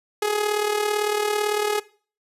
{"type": "tone with amplitude modulation", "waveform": "sawtooth", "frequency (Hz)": 419.2, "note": "G#4", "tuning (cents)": 16, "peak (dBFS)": -14, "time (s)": [0.22, 1.8], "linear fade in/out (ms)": 5, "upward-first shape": "sine", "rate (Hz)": 37.9, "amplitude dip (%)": 60, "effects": ["noise-tail reverb RT60 0.4 s tail -19 dB re dry", "resampled to 32000 Hz"]}